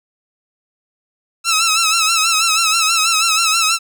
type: tone with vibrato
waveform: 10% pulse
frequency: 1314 Hz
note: E6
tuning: 6 cents flat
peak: -4 dBFS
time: 1.44-3.79 s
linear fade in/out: 50 ms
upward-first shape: sine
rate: 6.2 Hz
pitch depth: 69 cents each way
effects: none